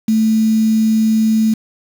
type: tone with quantisation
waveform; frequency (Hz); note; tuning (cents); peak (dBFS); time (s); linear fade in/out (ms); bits
sine; 220; A3; 0; -10; 0.08-1.54; 5; 5
effects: none